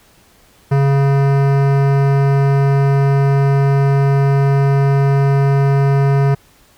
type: tone with hard clipping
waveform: sine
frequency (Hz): 138.59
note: C#3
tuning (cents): 0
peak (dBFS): -12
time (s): 0.71-6.35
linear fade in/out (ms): 10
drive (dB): 18
effects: pink hiss -50 dBFS RMS until 6.77 s